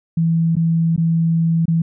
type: tone with dropouts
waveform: sine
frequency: 164.9 Hz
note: E3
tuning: 1 cent sharp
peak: -13 dBFS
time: 0.17-1.82 s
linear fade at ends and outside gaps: 5 ms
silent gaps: 0.555-0.566 / 0.963-0.977 / 1.656-1.68 s
effects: none